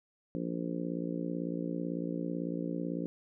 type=harmonic tone; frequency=58 Hz; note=A#1; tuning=8 cents flat; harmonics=3 / 4 / 5 / 6 / 7 / 8 / 9; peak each=-37 / -41 / -37 / -43 / -47 / -45 / -44 dBFS; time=0.35-3.06 s; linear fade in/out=0 ms; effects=none